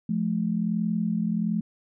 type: tone pair together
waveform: sine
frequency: 174.61 / 215.9 Hz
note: F3 / A3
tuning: 0 / -33 cents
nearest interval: major third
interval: 367 cents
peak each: -27 / -25 dBFS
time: 0.09-1.61 s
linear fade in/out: 5 ms
effects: none